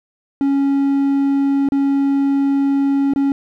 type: tone with dropouts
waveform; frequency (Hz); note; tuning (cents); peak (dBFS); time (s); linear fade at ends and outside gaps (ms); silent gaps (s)
triangle; 277.2; C#4; 0; -11; 0.41-3.32; 1; 1.688-1.721 / 3.136-3.16
effects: none